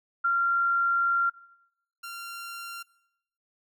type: tone pair in turn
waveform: sine / sawtooth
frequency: 1381 / 1381 Hz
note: F6 / F6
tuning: -20 / -20 cents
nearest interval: unison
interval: 0 cents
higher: neither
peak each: -21 / -33 dBFS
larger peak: first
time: 0.24-1.3 / 2.03-2.83 s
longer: first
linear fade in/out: 10 ms
effects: noise-tail reverb RT60 0.8 s tail -21 dB re dry